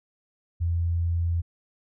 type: tone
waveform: sine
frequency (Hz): 84.9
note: F2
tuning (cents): -48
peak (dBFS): -22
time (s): 0.6-1.42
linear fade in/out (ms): 20
effects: none